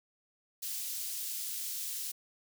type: high-pass noise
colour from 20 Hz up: white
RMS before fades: -38 dBFS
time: 0.62-2.12 s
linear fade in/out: 10 ms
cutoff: 4100 Hz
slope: 12 dB/octave
effects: none